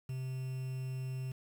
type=tone with quantisation; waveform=triangle; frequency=130 Hz; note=C3; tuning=11 cents flat; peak=-34 dBFS; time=0.09-1.32 s; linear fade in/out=5 ms; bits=9; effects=none